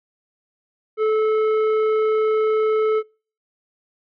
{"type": "tone with tanh clipping", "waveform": "triangle", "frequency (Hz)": 434.4, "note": "A4", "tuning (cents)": -22, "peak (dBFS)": -18, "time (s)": [0.97, 3.03], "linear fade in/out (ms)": 50, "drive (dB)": 18, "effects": ["noise-tail reverb RT60 0.4 s tail -26 dB re dry", "low-pass 2000 Hz 12 dB/octave"]}